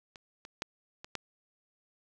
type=clicks; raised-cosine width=0.2 ms; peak=-30 / -29 / -16 / -26 / -17 dBFS; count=5; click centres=0.158 / 0.451 / 0.621 / 1.045 / 1.153 s; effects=none